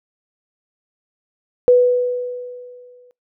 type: tone with exponential decay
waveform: sine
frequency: 493.9 Hz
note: B4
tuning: in tune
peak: -6 dBFS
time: 1.68-3.11 s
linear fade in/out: 0 ms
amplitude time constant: 310 ms
effects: noise-tail reverb RT60 0.2 s tail -26 dB re dry